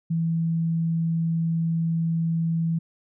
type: tone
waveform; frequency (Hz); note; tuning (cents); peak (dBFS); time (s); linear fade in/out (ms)
sine; 164.81; E3; 0; -21; 0.1-2.79; 10
effects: none